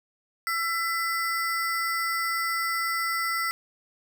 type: ring-modulated tone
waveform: square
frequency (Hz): 1672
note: G#6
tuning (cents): +11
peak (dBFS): -23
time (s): 0.47-3.51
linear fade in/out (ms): 0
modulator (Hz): 330
effects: none